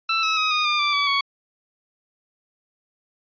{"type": "tone with pitch steps", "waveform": "15% pulse", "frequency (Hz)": [1329, 1296.4, 1264.6, 1233.6, 1203.3, 1173.8, 1145, 1116.9], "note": ["E6", "E6", "D#6", "D#6", "D6", "D6", "D6", "C#6"], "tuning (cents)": [14, -29, 28, -15, 42, -1, -44, 13], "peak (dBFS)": -12, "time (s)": [0.09, 1.21], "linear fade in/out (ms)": 5, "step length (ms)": 140, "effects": ["resampled to 11025 Hz"]}